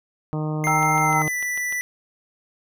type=harmonic tone; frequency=153.8 Hz; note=D#3; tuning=20 cents flat; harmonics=1 / 2 / 3 / 4 / 5 / 6 / 7 / 8; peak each=-24 / -30 / -34 / -36 / -38 / -40 / -41 / -42 dBFS; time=0.33-1.28 s; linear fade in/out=0 ms
type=tone with pitch glide; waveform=square; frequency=2105 to 1975.4 Hz; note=C7 to B6; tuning=+10 to 0 cents; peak=-24 dBFS; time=0.64-1.81 s; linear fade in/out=0 ms; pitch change=-110 cents; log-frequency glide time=1.02-1.36 s
type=chord; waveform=sine; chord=E diminished; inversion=first; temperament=equal; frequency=784 / 932.3 / 1318.5 Hz; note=G5 / Bb5 / E6; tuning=0 / 0 / 0 cents; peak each=-23 dBFS; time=0.67-1.22 s; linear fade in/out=0 ms
type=click train; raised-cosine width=0.3 ms; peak=-22 dBFS; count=8; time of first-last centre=0.68-1.725 s; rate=6.7 Hz
effects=none